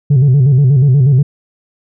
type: tone with vibrato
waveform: sine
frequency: 135.3 Hz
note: C#3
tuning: 42 cents flat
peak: -3 dBFS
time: 0.1-1.23 s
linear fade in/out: 10 ms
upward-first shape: square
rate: 8.3 Hz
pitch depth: 110 cents each way
effects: tanh soft clip ceiling -4 dBFS